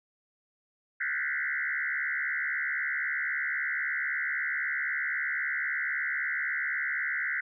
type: tone with frequency modulation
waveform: sine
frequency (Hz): 1760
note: A6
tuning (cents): 0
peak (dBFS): -28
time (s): 1-7.41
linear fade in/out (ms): 10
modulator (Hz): 71.9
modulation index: 4.2
effects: none